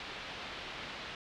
white low-pass noise, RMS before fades -44 dBFS, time 0-1.15 s, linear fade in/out 2 ms, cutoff 3700 Hz, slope 24 dB/octave, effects none

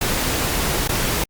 pink noise with dropouts, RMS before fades -21 dBFS, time 0.01-1.24 s, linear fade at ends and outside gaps 5 ms, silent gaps 0.877-0.89 s, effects Opus 48 kbps

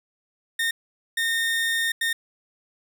30% pulse tone bursts at uneven times, 1832 Hz, A#6, 31 cents flat, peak -19 dBFS, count 3, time 0.59-0.71 / 1.17-1.92 / 2.01-2.13 s, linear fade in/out 5 ms, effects none

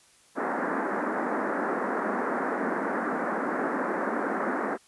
pink band-pass noise, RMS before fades -29 dBFS, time 0.35-4.78 s, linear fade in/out 50 ms, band 210 to 1800 Hz, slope 48 dB/octave, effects white hiss -59 dBFS RMS until 4.87 s + resampled to 24000 Hz

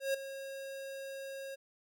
square tone with ADSR envelope, 543 Hz, C#5, 36 cents flat, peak -29 dBFS, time 0-1.56 s, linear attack 140 ms, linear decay 9 ms, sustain -13 dB, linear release 20 ms, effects none

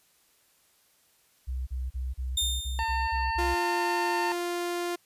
sine tone bursts, 64 Hz, C2, 38 cents flat, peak -29 dBFS, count 9, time 1.47-3.55 s, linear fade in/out 20 ms, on 200 ms, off 35 ms
sawtooth tone with exponential decay, 3632 Hz, A#7, 46 cents flat, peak -20 dBFS, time 2.37-3.25 s, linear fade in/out 5 ms, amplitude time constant 190 ms
harmonic tone, 903 Hz, A5, 45 cents sharp, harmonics 1 / 2 / 3 / 5, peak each -28 / -34 / -38 / -42 dBFS, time 2.79-4.32 s, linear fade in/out 0 ms
sawtooth tone, 349.2 Hz, F4, in tune, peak -25 dBFS, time 3.38-4.96 s, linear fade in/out 10 ms
effects white hiss -65 dBFS RMS until 5.05 s + resampled to 32000 Hz

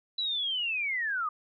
sine linear sweep, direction down, 3984 to 1186 Hz, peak -28 dBFS, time 0.18-1.29 s, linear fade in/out 5 ms, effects none

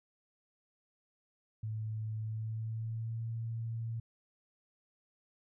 sine tone with pitch glide, 109.2 to 114.17 Hz, A2 to A#2, -13 to -36 cents, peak -35 dBFS, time 1.63-4 s, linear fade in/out 5 ms, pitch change +77 cents, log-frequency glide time 2.19-3.25 s, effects none

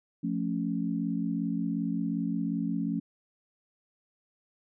sine chord, F augmented, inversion none, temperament equal, 174.61 / 220 / 277.2 Hz, F3 / A3 / C#4, 0 / 0 / 0 cents, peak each -32 dBFS, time 0.23-3 s, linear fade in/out 10 ms, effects none

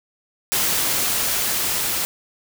white noise with level ramp, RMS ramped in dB -20 to -23 dBFS, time 0.52-2.05 s, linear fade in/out 0 ms, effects none

